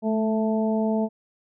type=harmonic tone with a mistuned harmonic; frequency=220 Hz; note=A3; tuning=in tune; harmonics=1 / 2 / 3 / 4; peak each=-22 / -28 / -28 / -34 dBFS; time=0.02-1.09 s; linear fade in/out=50 ms; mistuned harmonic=1; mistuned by=-19 cents; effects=none